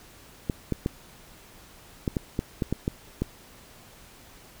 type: clicks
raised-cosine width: 3 ms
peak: -12 dBFS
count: 10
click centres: 0.498 / 0.723 / 0.861 / 2.078 / 2.168 / 2.391 / 2.622 / 2.726 / 2.879 / 3.22 s
effects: pink hiss -51 dBFS RMS until 4.6 s